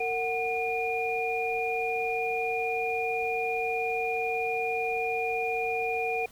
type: tone cluster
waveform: sine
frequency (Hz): 458.2 / 740 / 2425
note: A#4 / F#5 / D#7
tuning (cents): -30 / 0 / -45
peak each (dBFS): -31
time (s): 0-6.26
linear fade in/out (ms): 5
effects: pink hiss -54 dBFS RMS until 6.31 s